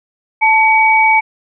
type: tone pair together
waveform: sine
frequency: 879 / 2264 Hz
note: A5 / C#7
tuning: -2 / +36 cents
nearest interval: octave + major third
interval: 1638 cents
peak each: -10 dBFS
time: 0.41-1.21 s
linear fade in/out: 20 ms
effects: none